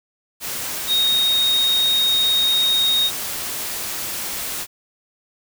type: tone in noise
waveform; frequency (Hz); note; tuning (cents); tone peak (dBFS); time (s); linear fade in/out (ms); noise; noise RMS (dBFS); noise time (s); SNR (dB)
sine; 3730; A#7; 0; -15; 0.87-3.11; 50; white; -27; 0.4-4.67; +9
effects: none